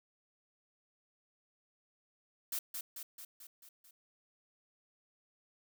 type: noise with echo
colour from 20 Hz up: blue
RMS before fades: -37 dBFS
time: 2.52-2.59 s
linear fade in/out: 5 ms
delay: 220 ms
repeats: 6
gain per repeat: -4 dB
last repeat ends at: 3.91 s
effects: none